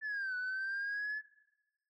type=linear two-way sweep; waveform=sine; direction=down then up; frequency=1760 to 1480 to 1731 Hz; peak=-33 dBFS; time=0.01-1.22 s; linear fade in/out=50 ms; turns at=0.36 s; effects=noise-tail reverb RT60 1.0 s tail -20 dB re dry + tanh soft clip ceiling -33 dBFS